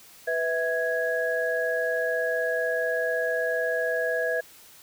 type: tone cluster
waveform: sine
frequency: 495.1 / 651 / 1661 Hz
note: B4 / E5 / G#6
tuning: +4 / -22 / 0 cents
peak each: -28 dBFS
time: 0.27-4.41 s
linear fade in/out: 10 ms
effects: white hiss -51 dBFS RMS until 4.82 s